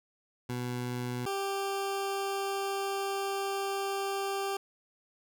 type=tone pair in turn; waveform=20% pulse; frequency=123.4 / 393.4 Hz; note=B2 / G4; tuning=-1 / +6 cents; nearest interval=octave + minor sixth; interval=2007 cents; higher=second; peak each=-28 / -26 dBFS; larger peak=second; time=0.49-1.26 / 1.26-4.57 s; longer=second; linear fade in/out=5 ms; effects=none